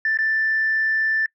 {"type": "tone with dropouts", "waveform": "sine", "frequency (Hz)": 1768, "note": "A6", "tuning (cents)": 8, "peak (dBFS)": -17, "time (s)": [0.05, 1.26], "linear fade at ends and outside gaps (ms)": 2, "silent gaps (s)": [0.173, 0.187], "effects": ["noise-tail reverb RT60 0.1 s tail -24 dB re dry", "tanh soft clip ceiling -13 dBFS"]}